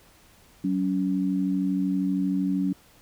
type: tone pair together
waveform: sine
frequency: 188.1 / 280.9 Hz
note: F#3 / C#4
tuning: +29 / +23 cents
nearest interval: perfect fifth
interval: 694 cents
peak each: -25 dBFS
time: 0.64-2.73 s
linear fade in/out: 5 ms
effects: pink hiss -56 dBFS RMS until 3.01 s